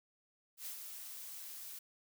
blue noise with ADSR envelope, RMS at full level -43 dBFS, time 0.57-1.79 s, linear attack 95 ms, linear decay 93 ms, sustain -5 dB, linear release 6 ms, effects none

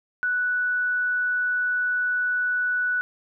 sine tone, 1480 Hz, F#6, in tune, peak -21 dBFS, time 0.23-3.01 s, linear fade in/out 0 ms, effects none

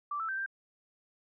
sine tone with pitch steps, 1168 / 1321 / 1557 / 1579 Hz, D6 / E6 / G6 / G6, -10 / +3 / -12 / +12 cents, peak -32 dBFS, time 0.11-0.462 s, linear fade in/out 5 ms, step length 88 ms, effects none

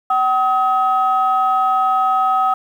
sine tone pair together, 761 / 1270 Hz, F#5 / D#6, +48 / +35 cents, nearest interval major sixth, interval 887 cents, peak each -15 dBFS, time 0.1-2.54 s, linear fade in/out 5 ms, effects tanh soft clip ceiling -6 dBFS + 8-bit

